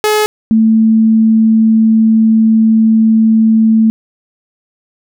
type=tone pair in turn; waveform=sawtooth / sine; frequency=425.1 / 221.8 Hz; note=G#4 / A3; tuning=+40 / +14 cents; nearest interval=major seventh; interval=1126 cents; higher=first; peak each=-5 dBFS; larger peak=neither; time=0.04-0.26 / 0.51-3.9 s; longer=second; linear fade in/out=0 ms; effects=none